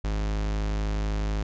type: tone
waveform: 45% pulse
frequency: 52 Hz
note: G#1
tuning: 3 cents sharp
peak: -25 dBFS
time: 0.04-1.43 s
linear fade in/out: 5 ms
effects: resampled to 16000 Hz